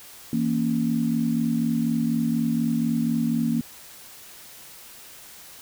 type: chord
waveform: sine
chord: A# diminished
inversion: second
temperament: equal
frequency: 164.81 / 233.1 / 277.2 Hz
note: E3 / A#3 / C#4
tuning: 0 / 0 / 0 cents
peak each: -28 / -22 / -28 dBFS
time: 0.33-3.61 s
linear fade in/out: 2 ms
effects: white hiss -45 dBFS RMS until 5.61 s